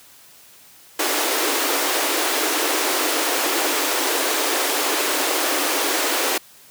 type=high-pass noise; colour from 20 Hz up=pink; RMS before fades=-21 dBFS; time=0.99-6.38 s; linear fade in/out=5 ms; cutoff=280 Hz; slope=96 dB/octave; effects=white hiss -48 dBFS RMS until 6.7 s + high-pass 60 Hz 12 dB/octave